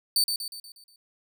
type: tone with echo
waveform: sawtooth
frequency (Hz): 4557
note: C#8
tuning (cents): +47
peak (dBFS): -17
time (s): 0.16-0.24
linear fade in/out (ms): 2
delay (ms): 120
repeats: 6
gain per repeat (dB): -6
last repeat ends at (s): 0.96
effects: none